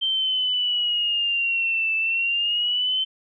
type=exponential two-way sweep; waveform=sine; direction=down then up; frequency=3136 to 2637 to 3086 Hz; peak=-20 dBFS; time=0.01-3.05 s; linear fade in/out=20 ms; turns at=1.96 s; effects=none